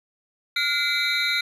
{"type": "tone cluster", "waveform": "triangle", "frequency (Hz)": [1418, 2049, 2306, 3746, 4061], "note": ["F6", "C7", "D7", "A#7", "B7"], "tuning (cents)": [26, -37, -32, 8, 48], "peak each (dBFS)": -26, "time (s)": [0.56, 1.41], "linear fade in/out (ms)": 5, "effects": ["resampled to 32000 Hz"]}